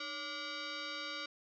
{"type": "tone with frequency modulation", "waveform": "sine", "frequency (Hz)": 1174.7, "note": "D6", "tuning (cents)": 0, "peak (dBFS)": -39, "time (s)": [0, 1.26], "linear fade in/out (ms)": 5, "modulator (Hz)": 868, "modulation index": 4.4, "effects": []}